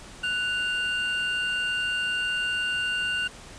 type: tone pair together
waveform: triangle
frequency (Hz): 1483 / 2794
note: F#6 / F7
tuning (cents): +4 / 0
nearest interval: major seventh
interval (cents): 1096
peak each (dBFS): -26 / -26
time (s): 0.23-3.28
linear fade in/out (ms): 10
effects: pink hiss -45 dBFS RMS until 3.58 s + resampled to 22050 Hz